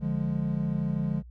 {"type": "chord", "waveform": "triangle", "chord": "D diminished", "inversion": "none", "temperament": "equal", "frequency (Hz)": [146.83, 174.61, 207.7], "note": ["D3", "F3", "Ab3"], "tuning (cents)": [0, 0, 0], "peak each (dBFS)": [-28, -28, -29], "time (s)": [0, 1.23], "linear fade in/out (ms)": 50, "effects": ["added 60 Hz sine -44 dBFS peak until 1.3 s"]}